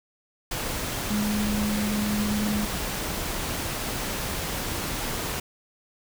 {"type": "tone in noise", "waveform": "sine", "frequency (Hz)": 209.1, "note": "G#3", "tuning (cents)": 12, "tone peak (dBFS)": -24, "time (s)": [1.1, 2.65], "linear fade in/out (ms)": 5, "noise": "pink", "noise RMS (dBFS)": -30, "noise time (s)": [0.51, 5.4], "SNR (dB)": 3, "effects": []}